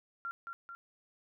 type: tone with echo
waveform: sine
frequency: 1379 Hz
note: F6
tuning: 22 cents flat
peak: -36 dBFS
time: 0.25-0.31 s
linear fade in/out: 0 ms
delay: 220 ms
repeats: 2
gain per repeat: -4 dB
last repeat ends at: 0.75 s
effects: none